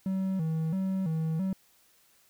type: tone with vibrato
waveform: triangle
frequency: 174.61 Hz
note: F3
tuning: in tune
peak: -25 dBFS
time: 0.06-1.53 s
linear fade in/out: 2 ms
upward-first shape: square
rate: 1.5 Hz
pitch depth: 150 cents each way
effects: white hiss -64 dBFS RMS until 2.29 s